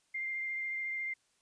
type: tone with vibrato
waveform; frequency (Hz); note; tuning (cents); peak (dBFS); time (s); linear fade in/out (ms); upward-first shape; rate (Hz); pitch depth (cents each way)
sine; 2100; C7; +6; -34; 0.14-1.14; 10; triangle; 14; 16
effects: white hiss -73 dBFS RMS until 1.41 s + resampled to 22050 Hz